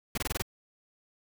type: noise bursts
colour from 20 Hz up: pink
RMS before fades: -31 dBFS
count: 6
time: 0.15-0.422 s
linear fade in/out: 5 ms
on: 27 ms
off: 22 ms
effects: none